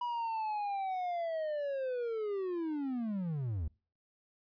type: linear sweep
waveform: triangle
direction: down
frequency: 976 to 69.3 Hz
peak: -31 dBFS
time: 0.01-3.68 s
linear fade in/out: 5 ms
effects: noise-tail reverb RT60 0.4 s tail -26 dB re dry + resampled to 11025 Hz